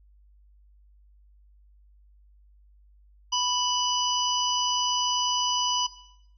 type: harmonic tone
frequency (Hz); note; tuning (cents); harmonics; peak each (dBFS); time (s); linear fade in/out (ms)
989; B5; +2; 1 / 3 / 5 / 6; -28 / -27 / -31 / -30; 3.32-5.87; 10
effects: noise-tail reverb RT60 0.8 s tail -17 dB re dry + added 50 Hz sine -54 dBFS peak until 6.37 s